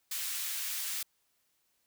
white high-pass noise, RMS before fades -36 dBFS, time 0.11-1.03 s, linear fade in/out 5 ms, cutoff 1700 Hz, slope 12 dB/octave, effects white hiss -75 dBFS RMS until 1.86 s

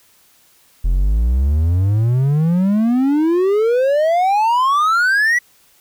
triangle exponential sweep, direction up, 41.2 to 1979 Hz, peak -10 dBFS, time 0.84-5.39 s, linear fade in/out 10 ms, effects white hiss -53 dBFS RMS until 5.8 s

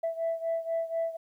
sine beating tone pair, 659.3 / 663.4 Hz, E5 / E5, 0 / +11 cents, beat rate 4.1 Hz, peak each -29 / -32 dBFS, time 0.03-1.17 s, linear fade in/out 10 ms, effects tanh soft clip ceiling -23 dBFS + 11-bit

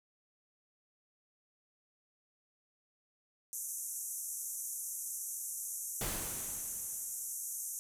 white band-pass noise, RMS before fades -41 dBFS, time 3.53-7.79 s, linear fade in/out 0 ms, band 5900 to 13000 Hz, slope 96 dB/octave
pink noise with exponential decay, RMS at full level -37 dBFS, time 6.01-7.35 s, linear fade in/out 2 ms, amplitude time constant 290 ms
effects none

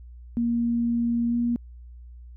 sine tone with pitch glide, 235.2 to 237.8 Hz, A#3 to A#3, +16 to +35 cents, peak -21 dBFS, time 0.37-1.56 s, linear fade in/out 0 ms, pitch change +19 cents, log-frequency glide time 1.29-1.35 s, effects added 60 Hz sine -41 dBFS peak until 2.36 s

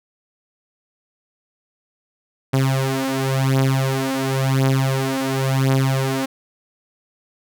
sawtooth beating tone pair, 133.2 / 134.14 Hz, C3 / C3, +31 / +43 cents, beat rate 0.94 Hz, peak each -16 dBFS, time 2.53-6.26 s, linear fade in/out 10 ms, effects none

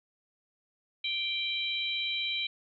harmonic tone, 784 Hz, G5, in tune, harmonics 3 / 4 / 5, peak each -34 / -34 / -34 dBFS, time 1.04-2.47 s, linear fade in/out 5 ms, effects none

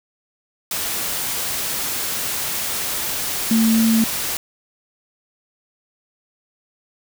sine tone in noise, 224.6 Hz, A3, 36 cents sharp, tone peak -13 dBFS, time 3.51-4.04 s, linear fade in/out 2 ms, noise white, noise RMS -24 dBFS, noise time 0.71-4.37 s, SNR +8 dB, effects none

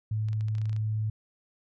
sine tone, 108.2 Hz, A2, 29 cents flat, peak -26 dBFS, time 0.11-1.1 s, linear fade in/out 5 ms
clicks, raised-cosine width 0.2 ms, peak -32 dBFS, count 11, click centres 0.286 / 0.331 / 0.409 / 0.484 / 0.552 / 0.583 / 0.616 / 0.656 / 0.695 / 0.73 / 0.764 s
effects none

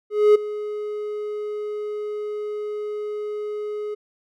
triangle tone with ADSR envelope, 420 Hz, G#4, 19 cents sharp, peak -7 dBFS, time 0.1-3.95 s, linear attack 250 ms, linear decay 11 ms, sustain -17 dB, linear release 14 ms, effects none

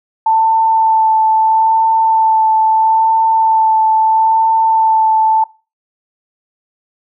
sine tone with vibrato, 886 Hz, A5, 12 cents sharp, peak -8 dBFS, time 0.26-5.44 s, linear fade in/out 5 ms, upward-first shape sine, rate 0.76 Hz, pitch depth 14 cents each way, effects noise-tail reverb RT60 0.3 s tail -20 dB re dry

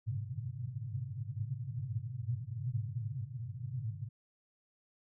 pink band-pass noise, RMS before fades -39 dBFS, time 0.06-4.09 s, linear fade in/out 10 ms, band 100 to 140 Hz, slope 96 dB/octave, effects none

